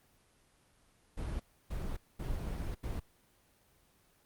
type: noise bursts at uneven times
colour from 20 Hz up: brown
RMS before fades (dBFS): -37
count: 4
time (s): 1.17-1.4 / 1.7-1.97 / 2.19-2.75 / 2.83-3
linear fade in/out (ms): 10
effects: pink hiss -68 dBFS RMS until 4.25 s + Opus 24 kbps